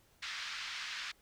pink band-pass noise, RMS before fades -42 dBFS, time 0.22-1.12 s, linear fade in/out 10 ms, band 1400 to 5200 Hz, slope 24 dB/octave, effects pink hiss -68 dBFS RMS until 1.21 s

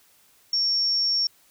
sine tone, 5490 Hz, F8, 31 cents flat, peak -20 dBFS, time 0.53-1.27 s, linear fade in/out 2 ms, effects white hiss -59 dBFS RMS until 1.5 s

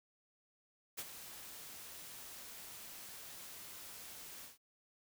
white noise with ADSR envelope, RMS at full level -41 dBFS, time 0.97-4.58 s, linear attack 19 ms, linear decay 46 ms, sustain -10 dB, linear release 150 ms, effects none

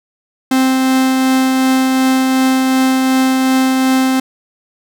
45% pulse tone with tremolo, 261.6 Hz, C4, in tune, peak -9 dBFS, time 0.51-4.2 s, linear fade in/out 5 ms, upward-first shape triangle, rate 2.7 Hz, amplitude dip 25%, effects none

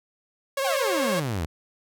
sawtooth tone with vibrato, 544 Hz, C#5, 33 cents flat, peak -20 dBFS, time 0.57-1.2 s, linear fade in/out 5 ms, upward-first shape square, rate 20 Hz, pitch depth 36 cents each way
sawtooth exponential sweep, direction down, 830.6 to 73 Hz, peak -22 dBFS, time 0.64-1.46 s, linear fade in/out 10 ms
effects none

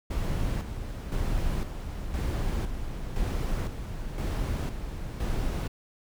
brown noise with tremolo, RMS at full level -28 dBFS, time 0.1-5.68 s, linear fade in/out 10 ms, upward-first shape square, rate 0.98 Hz, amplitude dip 55%, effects none

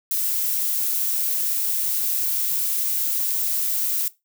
violet noise, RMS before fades -23 dBFS, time 0.11-4.08 s, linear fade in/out 2 ms, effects noise-tail reverb RT60 0.2 s tail -18 dB re dry

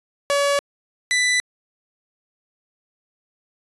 sawtooth tone pair in turn, 567 / 1988.1 Hz, C#5 / B6, +39 / +11 cents, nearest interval octave + minor seventh, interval 2172 cents, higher second, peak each -13 dBFS, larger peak neither, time 0.3-0.59 / 1.11-1.4 s, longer neither, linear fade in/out 0 ms, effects resampled to 24000 Hz

